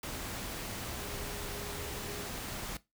sine tone in noise, 410.2 Hz, G#4, 21 cents flat, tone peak -48 dBFS, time 0.97-2.27 s, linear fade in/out 2 ms, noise pink, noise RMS -40 dBFS, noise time 0.03-2.77 s, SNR -11 dB, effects noise-tail reverb RT60 0.2 s tail -18 dB re dry

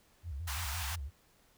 sine tone with vibrato, 76.5 Hz, D#2, 29 cents flat, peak -37 dBFS, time 0.23-1.11 s, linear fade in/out 50 ms, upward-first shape square, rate 5.9 Hz, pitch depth 190 cents each way
pink high-pass noise, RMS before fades -40 dBFS, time 0.47-0.96 s, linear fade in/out 10 ms, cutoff 760 Hz, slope 48 dB/octave
effects pink hiss -67 dBFS RMS until 1.57 s

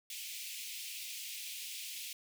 pink high-pass noise, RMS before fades -44 dBFS, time 0.1-2.13 s, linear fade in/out 2 ms, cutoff 2300 Hz, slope 48 dB/octave, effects none

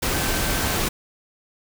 sine tone in noise, 1550 Hz, G6, 20 cents flat, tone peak -34 dBFS, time 0.14-0.76 s, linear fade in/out 10 ms, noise pink, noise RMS -23 dBFS, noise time 0.02-0.89 s, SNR -14 dB, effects none

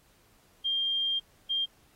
sine tone pair in turn, 3197 / 3197 Hz, G7 / G7, +33 / +33 cents, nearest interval unison, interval 0 cents, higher neither, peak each -26 dBFS, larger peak neither, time 0.64-1.2 / 1.49-1.66 s, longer first, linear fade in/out 20 ms, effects pink hiss -64 dBFS RMS until 1.95 s + AAC 48 kbps

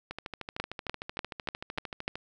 two click trains, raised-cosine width 0.3 ms, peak -21 / -14 dBFS, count 28 / 6, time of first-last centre 0.11-2.155 / 0.6-2.079 s, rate 13.2 / 3.38 Hz, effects none

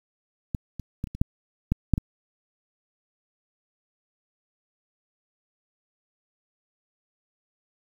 clicks, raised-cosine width 5 ms, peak -14 / -22 / -16 / -28 / -23 / -7 / -9 / -6 / -13 dBFS, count 9, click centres 0.548 / 0.797 / 1.041 / 1.072 / 1.15 / 1.215 / 1.72 / 1.937 / 1.979 s, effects 8-bit

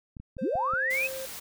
clicks, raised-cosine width 5 ms, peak -29 dBFS, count 5, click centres 0.168 / 0.2 / 0.368 / 0.555 / 0.736 s
triangle tone with pitch glide, 523.3 to 528.8 Hz, C5 to C5, 0 to +18 cents, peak -33 dBFS, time 0.38-1.26 s, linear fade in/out 10 ms, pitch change +18 cents, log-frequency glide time 0.88-0.98 s
sine linear sweep, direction up, 147.7 to 2637 Hz, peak -25 dBFS, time 0.41-1.08 s, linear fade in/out 20 ms
white noise, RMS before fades -40 dBFS, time 0.9-1.4 s, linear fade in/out 10 ms
effects none

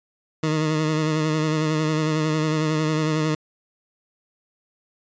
20% pulse tone with vibrato, 155.56 Hz, D#3, in tune, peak -15 dBFS, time 0.43-3.35 s, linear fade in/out 5 ms, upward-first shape sine, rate 11 Hz, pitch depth 32 cents each way, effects resampled to 16000 Hz

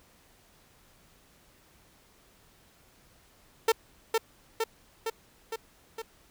sawtooth tone with echo, 450 Hz, A4, 39 cents sharp, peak -16 dBFS, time 3.68-3.72 s, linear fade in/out 5 ms, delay 460 ms, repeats 5, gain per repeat -3 dB, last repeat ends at 6.02 s, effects pink hiss -61 dBFS RMS until 6.3 s

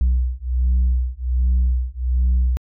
sine beating tone pair, 61.74 / 63.04 Hz, B1 / B1, 0 / +36 cents, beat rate 1.3 Hz, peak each -17 dBFS, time 0.01-2.57 s, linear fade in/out 0 ms, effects tanh soft clip ceiling -12 dBFS

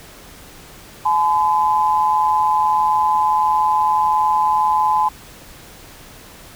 sine tone pair together, 854 / 1015.6 Hz, G#5 / B5, +48 / +48 cents, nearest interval minor third, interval 300 cents, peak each -16 dBFS, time 1.05-5.09 s, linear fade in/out 10 ms, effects pink hiss -41 dBFS RMS until 6.55 s

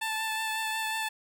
15% pulse tone with vibrato, 880 Hz, A5, in tune, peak -23 dBFS, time 0.01-1.09 s, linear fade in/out 10 ms, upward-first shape triangle, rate 5.5 Hz, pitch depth 19 cents each way, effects none

